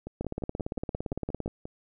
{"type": "two click trains", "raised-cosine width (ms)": 2, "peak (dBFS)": [-18, -24], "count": [23, 10], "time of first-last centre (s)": [[0.21, 1.46], [0.07, 1.655]], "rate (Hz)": [17.6, 5.68], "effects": []}